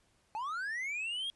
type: linear sweep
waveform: triangle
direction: up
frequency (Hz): 830.6 to 3310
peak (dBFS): -33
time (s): 0.35-1.3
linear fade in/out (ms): 0
effects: pink hiss -71 dBFS RMS until 1.35 s + resampled to 24000 Hz